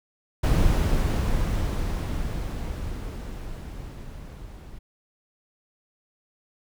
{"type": "noise with level ramp", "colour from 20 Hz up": "brown", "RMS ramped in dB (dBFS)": [-19, -42], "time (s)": [0.43, 4.79], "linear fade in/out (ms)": 10, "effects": []}